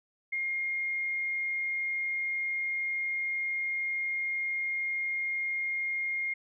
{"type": "tone", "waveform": "sine", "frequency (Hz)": 2131, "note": "C7", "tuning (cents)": 31, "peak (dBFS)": -29, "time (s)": [0.32, 6.34], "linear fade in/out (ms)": 10, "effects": []}